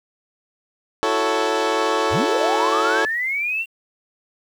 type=chord; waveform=20% pulse; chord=F# minor seventh; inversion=third; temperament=equal with one note detuned; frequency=328.1 / 370 / 440 / 554.4 Hz; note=E4 / F#4 / A4 / C#5; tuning=-8 / 0 / 0 / 0 cents; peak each=-21 / -22 / -16 / -19 dBFS; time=1.03-3.05 s; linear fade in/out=0 ms
type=linear sweep; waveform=sine; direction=up; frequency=49 to 2769 Hz; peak=-20 dBFS; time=2.1-3.66 s; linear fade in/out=50 ms
effects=low-pass 6000 Hz 12 dB/octave + 8-bit